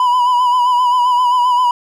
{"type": "tone with vibrato", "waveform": "triangle", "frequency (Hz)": 987.8, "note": "B5", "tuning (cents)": 0, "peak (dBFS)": -8, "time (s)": [0, 1.71], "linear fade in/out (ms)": 2, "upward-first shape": "sine", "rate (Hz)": 7.6, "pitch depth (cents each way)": 44, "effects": []}